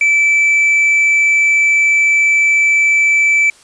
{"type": "tone", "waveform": "triangle", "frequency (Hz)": 2317, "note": "D7", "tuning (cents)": -24, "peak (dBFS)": -7, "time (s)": [0.01, 3.5], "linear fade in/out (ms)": 2, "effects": ["white hiss -45 dBFS RMS until 3.63 s", "resampled to 22050 Hz"]}